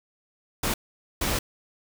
pink noise bursts at uneven times, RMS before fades -26 dBFS, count 2, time 0.63-0.74 / 1.21-1.39 s, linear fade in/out 5 ms, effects none

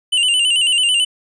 square tone with vibrato, 2897 Hz, F#7, 37 cents flat, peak -13 dBFS, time 0.12-1.05 s, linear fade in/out 10 ms, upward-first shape square, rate 9.1 Hz, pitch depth 62 cents each way, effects resampled to 22050 Hz

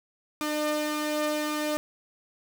sawtooth tone pair together, 301.1 / 604 Hz, D4 / D5, +43 / +48 cents, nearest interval octave, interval 1205 cents, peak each -25 / -26 dBFS, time 0.41-1.77 s, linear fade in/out 0 ms, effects none

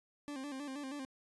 40% pulse tone with vibrato, 277.2 Hz, C#4, in tune, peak -40 dBFS, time 0.28-1.05 s, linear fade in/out 0 ms, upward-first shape square, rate 6.3 Hz, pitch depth 82 cents each way, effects resampled to 24000 Hz

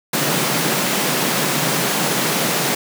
pink high-pass noise, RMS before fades -19 dBFS, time 0.13-2.75 s, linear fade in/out 5 ms, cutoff 130 Hz, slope 96 dB/octave, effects none

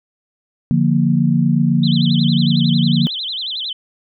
sine chord, Bb major, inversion first, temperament equal, 146.83 / 174.61 / 233.1 Hz, D3 / F3 / Bb3, 0 / 0 / 0 cents, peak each -16 dBFS, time 0.71-3.07 s, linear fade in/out 0 ms
sine tone with vibrato, 3520 Hz, A7, in tune, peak -21 dBFS, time 1.83-3.73 s, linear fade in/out 5 ms, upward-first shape sine, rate 11 Hz, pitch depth 270 cents each way
effects none

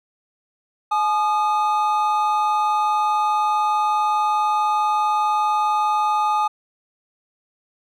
triangle tone pair together, 849 / 1224.3 Hz, G#5 / D#6, +38 / -28 cents, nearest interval tritone, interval 634 cents, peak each -17 / -19 dBFS, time 0.91-6.48 s, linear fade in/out 10 ms, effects none

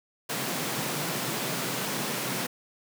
pink high-pass noise, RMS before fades -31 dBFS, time 0.29-2.47 s, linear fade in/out 10 ms, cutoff 120 Hz, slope 96 dB/octave, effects none

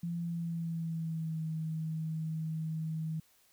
sine tone with pitch glide, 170.5 to 159.08 Hz, F3 to D#3, -41 to +39 cents, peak -33 dBFS, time 0.03-3.2 s, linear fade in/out 5 ms, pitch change -120 cents, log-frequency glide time 0.19-1.43 s, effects white hiss -67 dBFS RMS until 3.52 s

